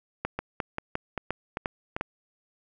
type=two click trains; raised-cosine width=0.5 ms; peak=-15 / -13 dBFS; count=5 / 6; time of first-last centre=0.39-1.965 / 0.25-2.011 s; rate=2.54 / 2.84 Hz; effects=none